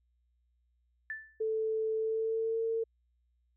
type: tone with exponential decay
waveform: sine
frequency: 1760 Hz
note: A6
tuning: in tune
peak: -33 dBFS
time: 1.1-1.42 s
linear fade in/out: 1 ms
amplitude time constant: 69 ms
type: tone with pitch glide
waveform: sine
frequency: 440 to 452.4 Hz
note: A4 to A4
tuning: 0 to +48 cents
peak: -29 dBFS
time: 1.4-2.84 s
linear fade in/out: 10 ms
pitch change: +48 cents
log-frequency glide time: 1.96-2.59 s
effects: added 60 Hz sine -70 dBFS peak until 3.56 s